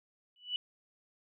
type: tone with exponential growth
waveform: sine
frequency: 2960 Hz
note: F#7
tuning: in tune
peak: -28 dBFS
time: 0.36-0.56 s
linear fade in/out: 1 ms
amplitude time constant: 43 ms
effects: none